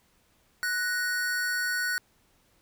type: tone pair together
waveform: square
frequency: 1480 / 1864.7 Hz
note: F#6 / A#6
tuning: 0 / 0 cents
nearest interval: major third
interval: 400 cents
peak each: -28 / -35 dBFS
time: 0.63-1.98 s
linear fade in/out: 0 ms
effects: pink hiss -66 dBFS RMS until 2.61 s